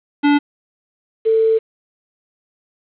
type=tone pair in turn; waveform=square / sine; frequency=289.6 / 445.5 Hz; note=D4 / A4; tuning=-24 / +22 cents; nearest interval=perfect fifth; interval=746 cents; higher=second; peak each=-11 dBFS; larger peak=neither; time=0.23-0.39 / 1.25-1.59 s; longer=second; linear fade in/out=20 ms; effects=resampled to 8000 Hz + 7-bit